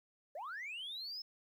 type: linear sweep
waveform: sine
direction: up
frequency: 534 to 5274 Hz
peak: -40 dBFS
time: 0.35-1.22 s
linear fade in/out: 5 ms
effects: tanh soft clip ceiling -39 dBFS + 12-bit